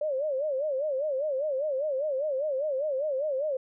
sine tone with vibrato, 568 Hz, C#5, 42 cents sharp, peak -26 dBFS, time 0.01-3.57 s, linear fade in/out 5 ms, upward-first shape sine, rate 5 Hz, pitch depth 160 cents each way, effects none

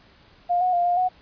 sine tone with pitch steps, 705 / 731 / 700 / 706 / 735 Hz, F5 / F#5 / F5 / F5 / F#5, +16 / -21 / +4 / +19 / -12 cents, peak -18 dBFS, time 0.49-1.09 s, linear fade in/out 20 ms, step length 120 ms, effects pink hiss -54 dBFS RMS until 1.21 s + resampled to 11025 Hz

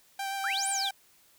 sawtooth tone with vibrato, 784 Hz, G5, in tune, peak -28 dBFS, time 0.19-0.91 s, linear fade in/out 5 ms, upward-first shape sine, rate 7.9 Hz, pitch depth 14 cents each way
sine exponential two-way sweep, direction up then down, 1250 to 9980 to 3120 Hz, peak -29 dBFS, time 0.44-0.89 s, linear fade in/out 2 ms, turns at 0.68 s
effects white hiss -62 dBFS RMS until 1.38 s

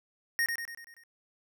square tone with echo, 1858 Hz, A#6, 6 cents flat, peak -26 dBFS, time 0.39-0.46 s, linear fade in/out 0 ms, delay 96 ms, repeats 6, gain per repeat -5 dB, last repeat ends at 1.036 s, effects none

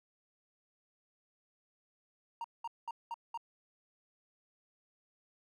triangle tone bursts, 930 Hz, A#5, 4 cents flat, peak -35 dBFS, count 5, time 2.41-3.375 s, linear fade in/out 2 ms, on 33 ms, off 200 ms, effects none

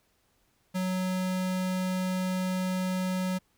square tone, 185 Hz, F#3, in tune, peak -28 dBFS, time 0.74-3.39 s, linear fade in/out 20 ms, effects pink hiss -70 dBFS RMS until 3.57 s

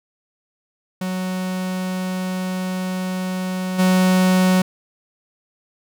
45% pulse tone with level steps, 185 Hz, F#3, in tune, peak -22 / -13 dBFS, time 1.01-4.62 s, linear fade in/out 5 ms, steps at 3.78 s, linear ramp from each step 20 ms, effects none

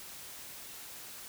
silence, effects white hiss -47 dBFS RMS until 1.28 s

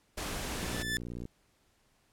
pink noise, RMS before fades -37 dBFS, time 0.17-0.83 s, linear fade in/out 10 ms
sawtooth tone with exponential growth, 1754 Hz, A6, 6 cents flat, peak -25 dBFS, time 0.37-0.97 s, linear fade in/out 0 ms, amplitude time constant 130 ms
click train, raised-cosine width 3 ms, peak -28 dBFS, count 38, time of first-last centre 0.63-1.254 s, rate 59.3 Hz
effects pink hiss -70 dBFS RMS until 2.12 s + low-pass 12000 Hz 12 dB/octave

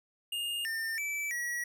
square tone with pitch steps, 2831 / 1805 / 2314 / 1922 Hz, F7 / A6 / D7 / B6, +23 / +44 / -26 / -48 cents, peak -33 dBFS, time 0.32-1.64 s, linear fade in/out 5 ms, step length 330 ms, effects none

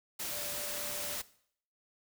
sine tone in noise, 587.3 Hz, D5, in tune, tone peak -45 dBFS, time 0.31-1.16 s, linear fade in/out 10 ms, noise white, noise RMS -38 dBFS, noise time 0.19-1.22 s, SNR -10 dB, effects noise-tail reverb RT60 0.6 s tail -18 dB re dry

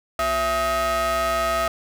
45% pulse ring-modulated tone, 300.7 Hz, D4, 41 cents sharp, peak -17 dBFS, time 0.19-1.68 s, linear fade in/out 2 ms, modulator 965 Hz, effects none

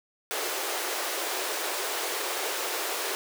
pink high-pass noise, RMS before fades -31 dBFS, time 0.31-3.15 s, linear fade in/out 0 ms, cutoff 350 Hz, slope 48 dB/octave, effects none

